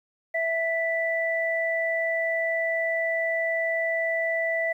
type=tone pair together; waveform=sine; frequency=659.4 / 1976 Hz; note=E5 / B6; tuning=0 / 0 cents; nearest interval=octave + perfect fifth; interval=1900 cents; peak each=-26 dBFS; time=0.34-4.73 s; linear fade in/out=10 ms; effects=10-bit